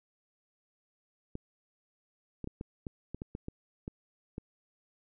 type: clicks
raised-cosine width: 3 ms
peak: -25 dBFS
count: 11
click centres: 1.354 / 2.443 / 2.474 / 2.611 / 2.868 / 3.146 / 3.219 / 3.351 / 3.484 / 3.879 / 4.381 s
effects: none